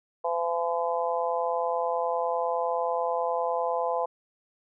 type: harmonic tone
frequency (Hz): 169.6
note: E3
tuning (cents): +50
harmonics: 3 / 4 / 5 / 6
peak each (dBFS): -29 / -30 / -31 / -32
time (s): 0.24-4.06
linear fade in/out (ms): 10
effects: none